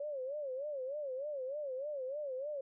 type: tone with vibrato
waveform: sine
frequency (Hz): 554.4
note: C#5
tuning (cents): 0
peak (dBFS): -37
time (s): 0-2.61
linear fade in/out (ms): 5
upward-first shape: sine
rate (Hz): 3.3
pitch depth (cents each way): 150
effects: none